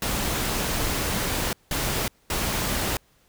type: noise bursts at uneven times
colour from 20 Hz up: pink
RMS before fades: -26 dBFS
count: 3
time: 0.02-1.53 / 1.71-2.08 / 2.3-2.97 s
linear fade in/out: 2 ms
effects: pink hiss -62 dBFS RMS until 3.28 s